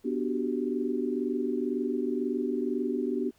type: chord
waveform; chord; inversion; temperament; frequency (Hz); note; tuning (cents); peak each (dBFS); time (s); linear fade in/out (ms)
sine; G major seventh; first; equal; 246.9 / 293.7 / 370 / 392; B3 / D4 / F#4 / G4; 0 / 0 / 0 / 0; -31 / -33 / -33 / -33; 0.04-3.31; 20
effects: pink hiss -66 dBFS RMS until 3.38 s